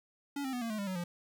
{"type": "tone with pitch steps", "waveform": "square", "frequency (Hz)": [283.1, 264.1, 246.5, 229.9, 214.5, 200.2, 186.78, 174.27], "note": ["C#4", "C4", "B3", "A#3", "A3", "G3", "F#3", "F3"], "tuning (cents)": [37, 16, -3, -24, -44, 37, 17, -3], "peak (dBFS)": -35, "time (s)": [0.36, 1.04], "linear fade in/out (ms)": 5, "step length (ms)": 85, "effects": ["11-bit"]}